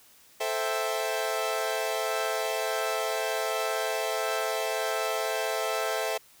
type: chord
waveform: sawtooth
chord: A minor seventh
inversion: none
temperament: equal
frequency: 440 / 523.3 / 659.3 / 784 Hz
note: A4 / C5 / E5 / G5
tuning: 0 / 0 / 0 / 0 cents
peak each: -29 / -30 / -27 / -32 dBFS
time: 0.4-6.18 s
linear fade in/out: 10 ms
effects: white hiss -57 dBFS RMS until 6.4 s